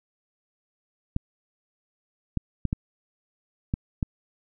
clicks, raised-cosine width 5 ms, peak -12 dBFS, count 6, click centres 1.164 / 2.373 / 2.653 / 2.729 / 3.739 / 4.028 s, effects none

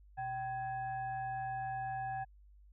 sine tone with frequency modulation, 771 Hz, G5, 29 cents flat, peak -36 dBFS, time 0.17-2.25 s, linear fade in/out 20 ms, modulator 896 Hz, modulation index 0.59, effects added 50 Hz sine -57 dBFS peak until 2.72 s

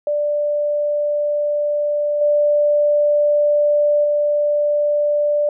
sine tone with level steps, 589 Hz, D5, 5 cents sharp, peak -16 / -12 / -14 dBFS, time 0.07-5.49 s, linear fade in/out 2 ms, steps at 2.21 / 4.04 s, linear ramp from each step 5 ms, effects none

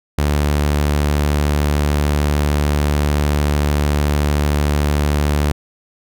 sawtooth tone, 73.42 Hz, D2, in tune, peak -10 dBFS, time 0.18-5.52 s, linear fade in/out 5 ms, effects none

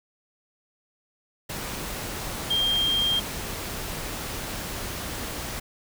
sine tone in noise, 3200 Hz, G7, 35 cents sharp, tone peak -21 dBFS, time 2.5-3.2 s, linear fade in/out 10 ms, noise pink, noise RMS -33 dBFS, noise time 1.49-5.6 s, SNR +9 dB, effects none

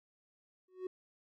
triangle tone with exponential growth, 370 Hz, F#4, in tune, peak -31 dBFS, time 0.68-0.87 s, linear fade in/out 5 ms, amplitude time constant 41 ms, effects tanh soft clip ceiling -29 dBFS

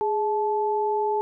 sine tone pair together, 416.3 / 868 Hz, G#4 / A5, +4 / -24 cents, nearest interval octave + minor second, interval 1272 cents, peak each -24 dBFS, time 0.01-1.21 s, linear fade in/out 0 ms, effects none

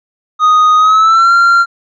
triangle tone with pitch glide, 1244.5 to 1380.9 Hz, D#6 to F6, 0 to -20 cents, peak -3 dBFS, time 0.39-1.66 s, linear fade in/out 50 ms, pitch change +180 cents, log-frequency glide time 0.77-1.33 s, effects resampled to 16000 Hz

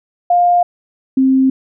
sine tone pair in turn, 705 / 264.1 Hz, F5 / C4, +16 / +16 cents, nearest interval octave + perfect fourth, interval 1700 cents, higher first, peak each -8 dBFS, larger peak neither, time 0.3-0.63 / 1.17-1.5 s, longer neither, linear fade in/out 5 ms, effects none

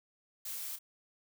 blue noise with echo, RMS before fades -41 dBFS, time 0.45-0.76 s, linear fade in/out 5 ms, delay 29 ms, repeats 1, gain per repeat -9 dB, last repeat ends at 0.789 s, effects none

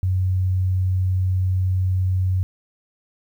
sine tone, 92.9 Hz, F#2, 7 cents sharp, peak -17 dBFS, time 0.03-2.43 s, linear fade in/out 0 ms, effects 9-bit

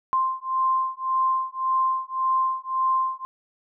sine beating tone pair, 1046.5 / 1048.3 Hz, C6 / C6, 0 / +3 cents, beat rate 1.8 Hz, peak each -24 dBFS, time 0.13-3.25 s, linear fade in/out 0 ms, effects none

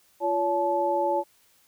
sine tone cluster, 346.5 / 566 / 867 Hz, F4 / C#5 / A5, -14 / +36 / -26 cents, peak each -29 / -26 / -25 dBFS, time 0.2-1.24 s, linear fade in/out 50 ms, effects white hiss -62 dBFS RMS until 1.67 s

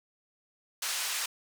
white band-pass noise, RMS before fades -33 dBFS, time 0.82-1.26 s, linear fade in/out 5 ms, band 1000 to 8600 Hz, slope 12 dB/octave, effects none

